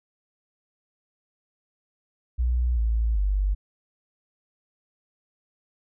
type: tone with pitch steps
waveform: sine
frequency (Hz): 60.8 / 55.8 / 49.05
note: B1 / A1 / G1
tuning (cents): -26 / +25 / +2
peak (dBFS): -20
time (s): 2.38-3.55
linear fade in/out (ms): 20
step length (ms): 390
effects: none